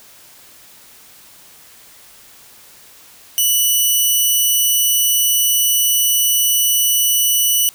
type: tone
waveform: 5% pulse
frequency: 2960 Hz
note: F#7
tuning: in tune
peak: -4 dBFS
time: 3.38-7.69 s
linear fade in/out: 0 ms
effects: white hiss -44 dBFS RMS until 7.74 s